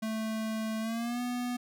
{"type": "tone with pitch glide", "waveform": "square", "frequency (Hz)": [220, 245.5], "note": ["A3", "B3"], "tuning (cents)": [0, -10], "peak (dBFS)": -32, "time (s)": [0.02, 1.57], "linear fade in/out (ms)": 10, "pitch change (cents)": 190, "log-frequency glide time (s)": [0.8, 1.21], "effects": []}